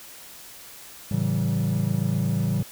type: chord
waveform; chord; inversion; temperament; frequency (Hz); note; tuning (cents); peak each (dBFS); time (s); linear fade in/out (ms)
triangle; A dominant seventh; none; equal with one note detuned; 110 / 138.59 / 164.81 / 192.3; A2 / C#3 / E3 / G3; 0 / 0 / 0 / -33; -25; 1.11-2.63; 5
effects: white hiss -44 dBFS RMS until 2.71 s